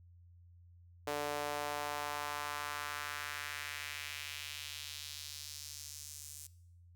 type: tone with high-pass filter sweep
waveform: sawtooth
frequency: 146.7 Hz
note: D3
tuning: 2 cents flat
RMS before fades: -42 dBFS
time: 1.07-6.47 s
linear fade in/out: 5 ms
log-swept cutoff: 500 to 7800 Hz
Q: 1.6
effects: noise-tail reverb RT60 0.8 s tail -20 dB re dry + added 87 Hz sine -57 dBFS peak until 6.95 s